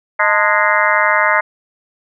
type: harmonic tone with a mistuned harmonic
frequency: 207.7 Hz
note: G#3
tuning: in tune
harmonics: 3 / 4 / 5 / 6 / 7 / 8 / 9 / 10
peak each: -19 / -19 / -19 / -19 / -19 / -19 / -19 / -19 dBFS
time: 0.19-1.41 s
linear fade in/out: 10 ms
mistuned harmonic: 4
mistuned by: +120 cents
effects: none